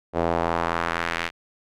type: tone with band-pass filter sweep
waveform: sawtooth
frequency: 84.1 Hz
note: E2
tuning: 35 cents sharp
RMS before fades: -25 dBFS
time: 0.13-1.31 s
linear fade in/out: 50 ms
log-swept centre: 570 to 2300 Hz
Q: 1.4
effects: none